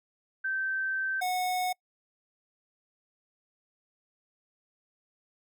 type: tone pair in turn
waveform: sine / square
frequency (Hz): 1552 / 732.4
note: G6 / F#5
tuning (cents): -18 / -18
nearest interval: octave + minor second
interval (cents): 1300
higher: first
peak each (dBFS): -28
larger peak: neither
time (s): 0.44-1.21 / 1.21-1.73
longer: first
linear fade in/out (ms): 10
effects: noise-tail reverb RT60 0.1 s tail -26 dB re dry